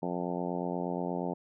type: harmonic tone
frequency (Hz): 88.4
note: F2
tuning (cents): +22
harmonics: 2 / 3 / 4 / 5 / 6 / 7 / 8 / 9 / 10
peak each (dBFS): -36 / -38 / -39 / -40 / -41 / -41 / -42 / -43 / -43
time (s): 0.02-1.34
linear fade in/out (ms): 10
effects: none